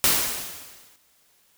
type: noise with exponential decay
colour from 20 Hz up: white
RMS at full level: -17 dBFS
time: 0.04-0.96 s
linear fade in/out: 0 ms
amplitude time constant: 200 ms
effects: white hiss -62 dBFS RMS until 1.57 s